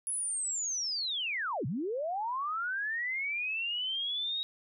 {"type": "linear two-way sweep", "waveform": "sine", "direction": "down then up", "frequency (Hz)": [10530, 110, 3806], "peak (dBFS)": -31, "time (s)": [0.07, 4.43], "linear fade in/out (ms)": 0, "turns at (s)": 1.66, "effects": []}